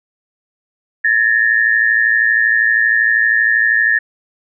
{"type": "tone pair together", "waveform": "sine", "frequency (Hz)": [1714, 1826.7], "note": ["A6", "A#6"], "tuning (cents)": [-46, -36], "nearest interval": "minor second", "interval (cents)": 110, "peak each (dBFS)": -13, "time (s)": [1.04, 3.99], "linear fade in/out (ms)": 10, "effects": []}